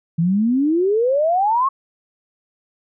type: exponential sweep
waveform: sine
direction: up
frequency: 160 to 1113 Hz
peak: -14 dBFS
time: 0.18-1.69 s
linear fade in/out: 10 ms
effects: none